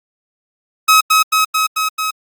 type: tone with echo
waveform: sawtooth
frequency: 1276 Hz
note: D#6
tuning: 43 cents sharp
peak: -3 dBFS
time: 0.88-1.01 s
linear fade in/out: 10 ms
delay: 220 ms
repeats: 5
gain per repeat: -2 dB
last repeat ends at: 2.11 s
effects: Opus 48 kbps